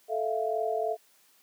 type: tone cluster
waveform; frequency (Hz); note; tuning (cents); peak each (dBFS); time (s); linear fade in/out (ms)
sine; 438.3 / 653 / 696; A4 / E5 / F5; -7 / -17 / -6; -31; 0.08-0.97; 50
effects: white hiss -63 dBFS RMS until 1.42 s + high-pass 200 Hz 12 dB/octave